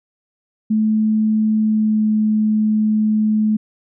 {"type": "tone with pitch glide", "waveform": "sine", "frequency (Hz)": [216.7, 215], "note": ["A3", "A3"], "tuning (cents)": [-26, -40], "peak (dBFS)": -13, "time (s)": [0.7, 3.57], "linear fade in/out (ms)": 10, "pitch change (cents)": -14, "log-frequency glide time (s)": [1.59, 2.06], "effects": []}